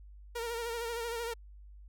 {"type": "tone with vibrato", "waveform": "sawtooth", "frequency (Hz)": 466.2, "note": "A#4", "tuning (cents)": 0, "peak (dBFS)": -31, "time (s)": [0.35, 1.34], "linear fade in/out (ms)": 10, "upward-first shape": "sine", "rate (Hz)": 13, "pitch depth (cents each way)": 46, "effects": ["added 50 Hz sine -49 dBFS peak until 1.88 s"]}